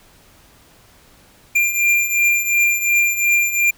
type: beating tone pair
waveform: square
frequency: 2386 / 2388.8 Hz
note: D7 / D7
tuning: +27 / +29 cents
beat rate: 2.8 Hz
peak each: -21 / -16 dBFS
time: 1.55-3.71 s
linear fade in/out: 10 ms
effects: pink hiss -50 dBFS RMS until 3.77 s